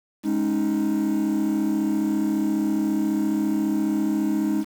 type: chord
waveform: triangle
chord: Ab suspended fourth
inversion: none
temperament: just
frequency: 207.7 / 276.9 / 311.5 Hz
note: Ab3 / Db4 / Eb4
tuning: 0 / -2 / +2 cents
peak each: -22 / -24 / -20 dBFS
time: 0.23-4.65 s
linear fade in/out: 50 ms
effects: tanh soft clip ceiling -14 dBFS + 7-bit